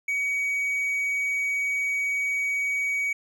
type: tone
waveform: triangle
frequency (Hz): 2259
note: C#7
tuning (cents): +32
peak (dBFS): -22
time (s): 0.08-3.13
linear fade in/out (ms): 5
effects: none